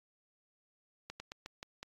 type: slowing click train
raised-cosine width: 0.2 ms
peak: -26 dBFS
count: 6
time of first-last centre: 1.1-1.83 s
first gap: 100 ms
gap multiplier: 1.19
effects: AAC 32 kbps